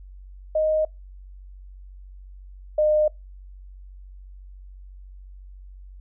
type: tone pair in turn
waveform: sine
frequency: 622.3 / 609.1 Hz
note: D#5 / D#5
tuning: 0 / -37 cents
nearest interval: unison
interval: 37 cents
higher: first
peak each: -18 / -16 dBFS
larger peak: second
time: 0.55-0.85 / 2.78-3.08 s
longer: neither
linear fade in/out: 5 ms
effects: noise-tail reverb RT60 0.2 s tail -25 dB re dry + added 47 Hz sine -40 dBFS peak until 6 s